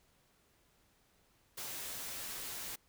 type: noise with comb filter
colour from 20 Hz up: white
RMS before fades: -43 dBFS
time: 1.57-2.76 s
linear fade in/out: 10 ms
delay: 12 ms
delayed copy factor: -0.55
effects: pink hiss -71 dBFS RMS until 2.88 s